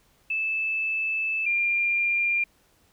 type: tone pair in turn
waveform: sine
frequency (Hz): 2626 / 2395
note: E7 / D7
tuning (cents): -7 / +33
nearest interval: major second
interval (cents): 160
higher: first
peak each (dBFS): -24 / -21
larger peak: second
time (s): 0.3-1.46 / 1.46-2.44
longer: first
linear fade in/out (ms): 5
effects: pink hiss -63 dBFS RMS until 2.92 s